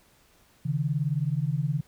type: beating tone pair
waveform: sine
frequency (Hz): 137.6 / 156.6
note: C#3 / D#3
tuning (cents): -12 / +11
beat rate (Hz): 19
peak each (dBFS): -27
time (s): 0.65-1.81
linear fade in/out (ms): 10
effects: pink hiss -61 dBFS RMS until 1.87 s